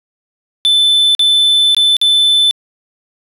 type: tone with dropouts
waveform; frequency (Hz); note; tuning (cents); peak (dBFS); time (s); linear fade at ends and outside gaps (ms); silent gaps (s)
triangle; 3520; A7; 0; -6; 0.65-2.51; 0; 1.15-1.194 / 1.747-1.767 / 1.967-2.015
effects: resampled to 32000 Hz